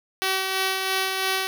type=tone with tremolo; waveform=5% pulse; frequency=380.9 Hz; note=G4; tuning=50 cents flat; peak=-10 dBFS; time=0.22-1.47 s; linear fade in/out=0 ms; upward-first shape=sine; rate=3 Hz; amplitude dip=35%; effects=none